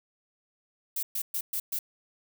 violet noise bursts, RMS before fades -31 dBFS, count 5, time 0.96-1.79 s, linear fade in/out 5 ms, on 70 ms, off 120 ms, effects none

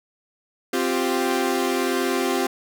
sawtooth chord, C suspended fourth, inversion none, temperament equal with one note detuned, 261.6 / 350.8 / 392 Hz, C4 / F4 / G4, 0 / +8 / 0 cents, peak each -21 dBFS, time 0.73-2.47 s, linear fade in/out 5 ms, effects none

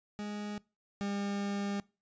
40% pulse tone pair in turn, 207.7 / 201.1 Hz, G#3 / G3, 0 / +44 cents, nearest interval minor second, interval 56 cents, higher first, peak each -36 / -32 dBFS, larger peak second, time 0.19-0.58 / 1.01-1.8 s, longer second, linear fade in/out 0 ms, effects noise-tail reverb RT60 0.3 s tail -23 dB re dry + resampled to 16000 Hz

